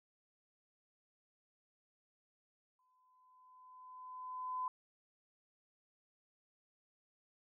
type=tone with exponential growth; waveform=sine; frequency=1014 Hz; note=B5; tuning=45 cents sharp; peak=-35 dBFS; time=2.79-4.68 s; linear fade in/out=2 ms; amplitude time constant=410 ms; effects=none